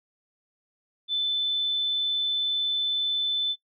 sine tone, 3518 Hz, A7, 1 cent flat, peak -23 dBFS, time 1.08-3.56 s, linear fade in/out 50 ms, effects noise-tail reverb RT60 0.1 s tail -22 dB re dry

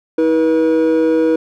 triangle tone pair together, 320.5 / 483.9 Hz, E4 / B4, -49 / -35 cents, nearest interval perfect fifth, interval 714 cents, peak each -11 dBFS, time 0.18-1.36 s, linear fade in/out 5 ms, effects tanh soft clip ceiling -3 dBFS

